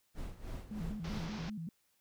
brown noise with tremolo, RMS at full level -41 dBFS, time 0.14-1.3 s, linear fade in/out 50 ms, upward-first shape sine, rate 3.2 Hz, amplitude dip 75%
sine tone with vibrato, 186.9 Hz, F#3, 18 cents sharp, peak -39 dBFS, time 0.71-1.69 s, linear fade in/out 2 ms, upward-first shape square, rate 5.2 Hz, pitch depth 220 cents each way
pink low-pass noise, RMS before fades -46 dBFS, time 1.04-1.5 s, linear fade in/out 5 ms, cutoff 6000 Hz, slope 48 dB/octave
effects white hiss -75 dBFS RMS until 2 s

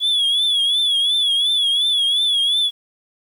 sine tone with vibrato, 3390 Hz, G#7, 35 cents sharp, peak -12 dBFS, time 0-2.71 s, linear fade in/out 50 ms, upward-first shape triangle, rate 2.8 Hz, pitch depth 97 cents each way, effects tanh soft clip ceiling -14 dBFS + 8-bit

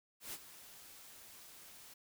white noise with ADSR envelope, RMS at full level -43 dBFS, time 0.2-1.94 s, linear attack 130 ms, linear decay 44 ms, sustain -13 dB, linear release 8 ms, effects none

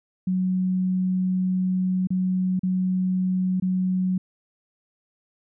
sine tone with dropouts, 185 Hz, F#3, in tune, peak -20 dBFS, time 0.27-4.18 s, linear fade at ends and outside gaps 5 ms, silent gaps 2.072-2.104 / 2.594-2.632 / 3.6-3.622 s, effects none

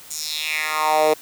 10% pulse tone with high-pass filter sweep, 154.7 Hz, D#3, 10 cents flat, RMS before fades -21 dBFS, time 0.1-1.14 s, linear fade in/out 10 ms, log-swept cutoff 7400 to 450 Hz, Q 3.2, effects white hiss -43 dBFS RMS until 1.21 s

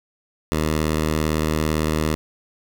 10% pulse tone, 77.78 Hz, D#2, in tune, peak -11 dBFS, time 0.52-2.15 s, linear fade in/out 0 ms, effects none

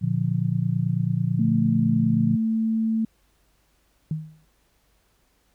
sine chord, Bb major, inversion none, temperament just, 116.54 / 145.68 / 174.81 Hz, Bb2 / D3 / F3, 0 / -14 / +2 cents, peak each -25 dBFS, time 0.01-2.37 s, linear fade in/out 20 ms
sine tone, 222.6 Hz, A3, 20 cents sharp, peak -20 dBFS, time 1.39-3.05 s, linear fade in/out 5 ms
sine tone with exponential decay, 156.4 Hz, D#3, 9 cents sharp, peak -21 dBFS, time 4.11-4.45 s, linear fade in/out 2 ms, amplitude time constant 72 ms
effects added 50 Hz sine -66 dBFS peak until 5.54 s + pink hiss -66 dBFS RMS until 5.54 s

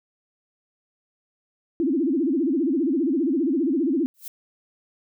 sine tone with vibrato, 297.5 Hz, D4, 22 cents sharp, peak -19 dBFS, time 1.8-4.06 s, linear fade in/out 0 ms, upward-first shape sine, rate 15 Hz, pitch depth 280 cents each way
violet noise with exponential growth, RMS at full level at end -31 dBFS, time 4.14-4.28 s, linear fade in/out 2 ms, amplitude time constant 30 ms
effects none

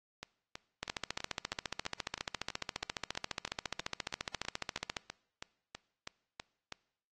two click trains, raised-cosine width 0.2 ms, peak -24 / -18 dBFS, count 21 / 61, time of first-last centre 0.23-6.724 / 0.83-4.968 s, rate 3.08 / 14.5 Hz, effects noise-tail reverb RT60 0.7 s tail -22 dB re dry + AAC 32 kbps

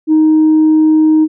sine tone, 312.1 Hz, D#4, 5 cents sharp, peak -4 dBFS, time 0.07-1.28 s, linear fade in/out 50 ms, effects tanh soft clip ceiling -3 dBFS

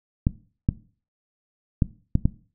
clicks, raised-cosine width 5 ms, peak -6 dBFS, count 5, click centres 0.269 / 0.689 / 1.822 / 2.154 / 2.255 s, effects noise-tail reverb RT60 0.4 s tail -18 dB re dry

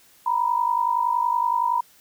sine tone pair together, 939 / 989.7 Hz, A#5 / B5, +12 / +3 cents, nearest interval minor second, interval 91 cents, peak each -22 / -22 dBFS, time 0.26-1.81 s, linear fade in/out 5 ms, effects white hiss -55 dBFS RMS until 2 s

